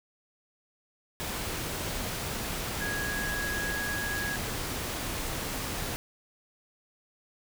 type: tone in noise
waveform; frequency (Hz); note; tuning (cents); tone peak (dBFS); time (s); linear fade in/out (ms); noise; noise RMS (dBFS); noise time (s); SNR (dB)
sine; 1658; G#6; -3; -32; 2.81-4.36; 0; pink; -34; 1.2-5.96; -1
effects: none